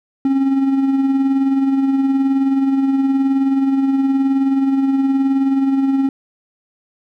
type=tone with tremolo; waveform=triangle; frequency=270.8 Hz; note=C#4; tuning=40 cents flat; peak=-9 dBFS; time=0.25-6.09 s; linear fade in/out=2 ms; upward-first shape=sine; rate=19 Hz; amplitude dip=40%; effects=none